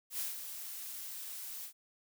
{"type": "noise with ADSR envelope", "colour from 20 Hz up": "blue", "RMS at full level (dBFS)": -36, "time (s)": [0.1, 1.73], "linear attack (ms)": 93, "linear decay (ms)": 160, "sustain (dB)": -8, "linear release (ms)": 83, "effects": []}